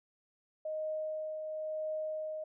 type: tone with tremolo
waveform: sine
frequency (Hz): 622.3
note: D#5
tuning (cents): 0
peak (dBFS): -33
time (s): 0.65-2.44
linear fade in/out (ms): 5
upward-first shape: triangle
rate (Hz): 0.98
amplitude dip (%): 40
effects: none